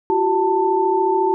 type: tone cluster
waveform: sine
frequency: 348.3 / 382.3 / 888 Hz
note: F4 / G4 / A5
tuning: -5 / -43 / +16 cents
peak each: -22 / -18 / -18 dBFS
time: 0.1-1.34 s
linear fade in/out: 0 ms
effects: none